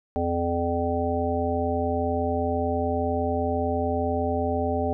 harmonic tone, 85.5 Hz, F2, 36 cents flat, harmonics 1 / 3 / 5 / 7 / 9, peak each -29 / -29 / -29 / -29 / -29 dBFS, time 0.16-4.93 s, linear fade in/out 0 ms, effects none

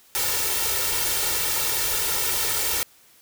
white noise with comb filter, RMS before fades -24 dBFS, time 0.15-2.83 s, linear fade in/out 0 ms, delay 2.2 ms, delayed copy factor +0.75, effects white hiss -55 dBFS RMS until 3.21 s

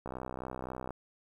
click train, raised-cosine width 1 ms, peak -25 dBFS, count 55, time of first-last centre 0.06-0.906 s, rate 63.8 Hz, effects 10-bit

